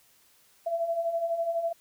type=beating tone pair; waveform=sine; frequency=661 / 673 Hz; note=E5 / E5; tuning=+5 / +36 cents; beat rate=12 Hz; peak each=-34 / -27 dBFS; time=0.66-1.73 s; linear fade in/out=10 ms; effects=white hiss -62 dBFS RMS until 1.8 s